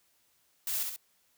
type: noise with echo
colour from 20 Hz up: blue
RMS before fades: -33 dBFS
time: 0.67-0.83 s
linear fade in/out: 2 ms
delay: 66 ms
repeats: 2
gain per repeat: -4 dB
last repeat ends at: 0.962 s
effects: white hiss -70 dBFS RMS until 1.37 s